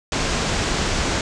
pink low-pass noise, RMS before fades -22 dBFS, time 0.12-1.21 s, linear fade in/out 2 ms, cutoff 7900 Hz, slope 48 dB/octave, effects none

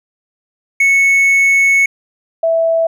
triangle / sine tone pair in turn, 2207 / 657.9 Hz, C#7 / E5, -8 / -4 cents, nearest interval octave + major sixth, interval 2096 cents, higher first, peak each -6 / -10 dBFS, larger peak first, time 0.8-1.86 / 2.43-2.87 s, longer first, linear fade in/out 5 ms, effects none

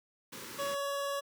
pink band-stop noise, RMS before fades -44 dBFS, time 0.32-0.75 s, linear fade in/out 10 ms, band 560 to 870 Hz, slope 96 dB/octave
25% pulse tone with vibrato, 562 Hz, C#5, 24 cents sharp, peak -29 dBFS, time 0.58-1.21 s, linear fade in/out 20 ms, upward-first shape sine, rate 20 Hz, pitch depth 10 cents each way
effects high-pass 200 Hz 12 dB/octave

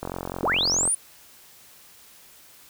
click train, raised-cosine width 1 ms, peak -16 dBFS, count 39, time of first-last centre 0.03-0.876 s, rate 44.9 Hz
sine linear sweep, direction up, 162.1 to 9956 Hz, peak -20 dBFS, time 0.43-0.95 s, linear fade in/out 5 ms
effects white hiss -51 dBFS RMS until 2.69 s

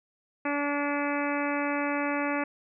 harmonic tone with a mistuned harmonic, 287.8 Hz, D4, 35 cents flat, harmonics 1 / 2 / 3 / 4 / 5 / 6 / 7 / 8 / 9, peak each -30 / -33 / -35 / -36 / -37 / -38 / -38 / -39 / -40 dBFS, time 0.45-2.44 s, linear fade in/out 5 ms, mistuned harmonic 7, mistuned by +20 cents, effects none

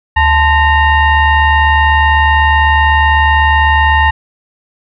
sine tone with frequency modulation, 882 Hz, A5, 4 cents sharp, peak -6 dBFS, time 0.16-4.11 s, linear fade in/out 10 ms, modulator 956 Hz, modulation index 1.3, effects none

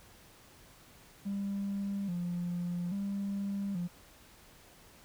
triangle tone with vibrato, 186.8 Hz, F#3, 17 cents sharp, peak -29 dBFS, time 1.25-3.88 s, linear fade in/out 20 ms, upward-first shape square, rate 0.6 Hz, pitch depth 110 cents each way, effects tanh soft clip ceiling -29 dBFS + pink hiss -58 dBFS RMS until 5.04 s

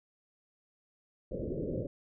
white low-pass noise, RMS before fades -36 dBFS, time 1.31-1.87 s, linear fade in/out 2 ms, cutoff 570 Hz, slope 96 dB/octave, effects none

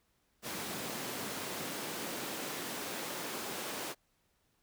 pink noise with high-pass filter sweep, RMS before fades -40 dBFS, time 0.42-3.95 s, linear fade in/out 50 ms, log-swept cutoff 200 to 310 Hz, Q 1, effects pink hiss -75 dBFS RMS until 4.62 s

